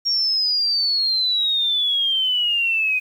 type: exponential sweep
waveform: sine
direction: down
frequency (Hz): 5588 to 2489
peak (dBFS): -17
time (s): 0.05-3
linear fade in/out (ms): 20
effects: 8-bit